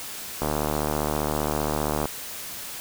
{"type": "click train", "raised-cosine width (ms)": 1, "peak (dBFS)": -11, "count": 124, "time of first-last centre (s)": [0.42, 2.056], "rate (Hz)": 75.2, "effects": ["white hiss -36 dBFS RMS until 2.8 s"]}